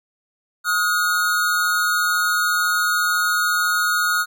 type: tone pair together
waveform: square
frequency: 1264 / 1438 Hz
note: D#6 / F#6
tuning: +27 / -50 cents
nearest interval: major second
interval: 223 cents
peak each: -24 / -19 dBFS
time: 0.64-4.26 s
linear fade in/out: 50 ms
effects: none